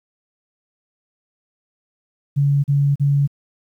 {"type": "tone bursts", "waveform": "sine", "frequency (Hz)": 141.6, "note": "C#3", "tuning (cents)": 37, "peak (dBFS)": -13, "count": 3, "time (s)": [2.36, 3.276], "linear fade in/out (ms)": 20, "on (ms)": 280, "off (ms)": 38, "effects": ["9-bit"]}